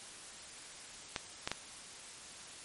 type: clicks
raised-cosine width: 0.2 ms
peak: -16 dBFS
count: 3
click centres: 1.162 / 1.475 / 1.516 s
effects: white hiss -50 dBFS RMS until 2.64 s + MP3 48 kbps